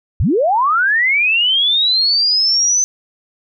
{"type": "linear sweep", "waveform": "sine", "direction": "up", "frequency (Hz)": [52.1, 6150], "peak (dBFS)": -11, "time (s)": [0.2, 2.84], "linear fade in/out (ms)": 0, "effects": []}